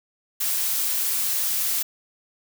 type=noise; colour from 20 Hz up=blue; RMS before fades=-24 dBFS; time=0.4-1.83 s; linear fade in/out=10 ms; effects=none